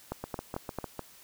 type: two click trains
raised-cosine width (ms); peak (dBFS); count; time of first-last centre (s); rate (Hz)
1; -19 / -21; 4 / 6; 0.12-0.787 / 0.24-0.993; 4.5 / 6.64
effects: white hiss -55 dBFS RMS until 1.23 s